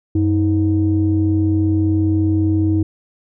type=tone pair together; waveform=sine; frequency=94.3 / 317.6 Hz; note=F#2 / D#4; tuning=+33 / +36 cents; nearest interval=octave + major sixth; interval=2103 cents; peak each=-15 dBFS; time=0.15-2.83 s; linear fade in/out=5 ms; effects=tanh soft clip ceiling -6 dBFS